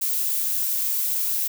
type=noise; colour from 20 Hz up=violet; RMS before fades=-24 dBFS; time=0.01-1.48 s; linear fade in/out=10 ms; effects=none